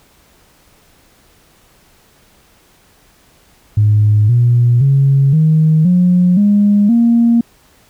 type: tone with pitch steps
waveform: sine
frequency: 105.4 / 120.38 / 137.48 / 157.01 / 179.32 / 204.8 / 233.9 Hz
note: G#2 / B2 / C#3 / D#3 / F3 / G#3 / A#3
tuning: +26 / -44 / -14 / +16 / +46 / -24 / +6 cents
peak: -6 dBFS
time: 3.77-7.41 s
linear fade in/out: 5 ms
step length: 520 ms
effects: tanh soft clip ceiling -2 dBFS + pink hiss -50 dBFS RMS until 7.89 s